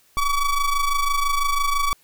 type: ring-modulated tone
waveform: square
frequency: 573 Hz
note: D5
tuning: 43 cents flat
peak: -16 dBFS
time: 0.17-1.93 s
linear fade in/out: 0 ms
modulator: 560 Hz
effects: white hiss -58 dBFS RMS until 2.03 s